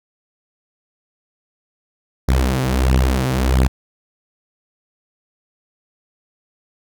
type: beating tone pair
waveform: sawtooth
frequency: 63.9 / 65.4 Hz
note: C2 / C2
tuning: -40 / 0 cents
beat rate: 1.5 Hz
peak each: -13 dBFS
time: 2.28-3.68 s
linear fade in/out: 10 ms
effects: none